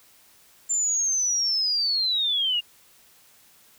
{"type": "linear sweep", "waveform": "sine", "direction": "down", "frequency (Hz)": [7280, 2794], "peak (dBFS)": -21, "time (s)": [0.69, 2.61], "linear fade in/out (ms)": 20, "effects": ["white hiss -56 dBFS RMS until 3.78 s"]}